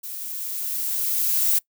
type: noise with level ramp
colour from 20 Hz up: violet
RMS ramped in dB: -34 to -19 dBFS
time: 0.03-1.59 s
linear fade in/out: 10 ms
effects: noise-tail reverb RT60 0.1 s tail -22 dB re dry